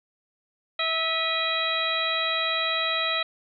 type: harmonic tone with a mistuned harmonic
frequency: 650 Hz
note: E5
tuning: 24 cents flat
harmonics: 1 / 2 / 3 / 4 / 5 / 6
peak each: -32 / -30 / -31 / -31 / -32 / -28 dBFS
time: 0.79-3.23 s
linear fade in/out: 5 ms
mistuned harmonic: 4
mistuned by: -85 cents
effects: none